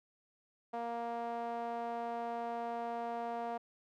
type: tone with band-pass filter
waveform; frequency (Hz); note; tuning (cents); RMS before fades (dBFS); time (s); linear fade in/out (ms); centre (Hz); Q
sawtooth; 234.2; A#3; +8; -39; 0.73-3.58; 10; 740; 2.8
effects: none